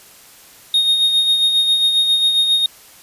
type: tone with tremolo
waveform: triangle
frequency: 3712 Hz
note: A#7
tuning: 8 cents flat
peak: -9 dBFS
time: 0.74-2.66 s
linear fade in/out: 2 ms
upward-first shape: sine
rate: 7.4 Hz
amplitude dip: 45%
effects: white hiss -44 dBFS RMS until 3.02 s + resampled to 32000 Hz